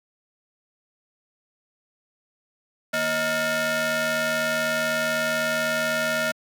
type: ring-modulated tone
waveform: sawtooth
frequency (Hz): 392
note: G4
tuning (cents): 0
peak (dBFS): -15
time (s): 2.93-6.32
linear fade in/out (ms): 10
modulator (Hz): 1020
effects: high-pass 200 Hz 12 dB/octave